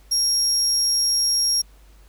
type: tone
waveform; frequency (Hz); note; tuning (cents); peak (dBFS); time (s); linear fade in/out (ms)
35% pulse; 5588; F8; 0; -15; 0.11-1.62; 10
effects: added 50 Hz sine -47 dBFS peak until 2.08 s + pink hiss -57 dBFS RMS until 2.08 s